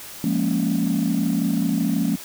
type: chord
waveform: sine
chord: Bb minor seventh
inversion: second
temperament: equal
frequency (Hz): 174.61 / 207.7 / 233.1 / 277.2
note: F3 / Ab3 / Bb3 / Db4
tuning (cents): 0 / 0 / 0 / 0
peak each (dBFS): -23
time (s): 0.24-2.16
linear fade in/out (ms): 2
effects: tanh soft clip ceiling -13 dBFS + white hiss -38 dBFS RMS until 2.24 s